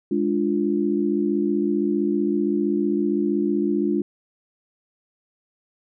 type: chord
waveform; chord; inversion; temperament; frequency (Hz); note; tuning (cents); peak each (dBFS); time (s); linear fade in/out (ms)
sine; D diminished; second; equal; 207.7 / 293.7 / 349.2; Ab3 / D4 / F4; 0 / 0 / 0; -24 / -23 / -23; 0.11-4.02; 5
effects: none

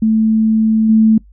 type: tone with level steps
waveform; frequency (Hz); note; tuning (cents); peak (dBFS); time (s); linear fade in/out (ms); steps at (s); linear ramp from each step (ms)
sine; 220; A3; 0; -9 / -6; 0.02-1.18; 5; 0.89; 5
effects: noise-tail reverb RT60 0.1 s tail -22 dB re dry + added 50 Hz sine -40 dBFS peak until 1.32 s

